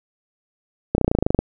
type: slowing click train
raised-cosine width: 2 ms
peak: -3 dBFS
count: 13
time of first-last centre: 0.95-1.39 s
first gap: 31 ms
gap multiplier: 1.03
effects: none